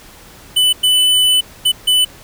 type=tone bursts at uneven times; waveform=square; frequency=2999 Hz; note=F#7; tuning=23 cents sharp; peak=-10 dBFS; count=4; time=0.56-0.73 / 0.83-1.41 / 1.65-1.72 / 1.87-2.05 s; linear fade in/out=10 ms; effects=pink hiss -40 dBFS RMS until 2.23 s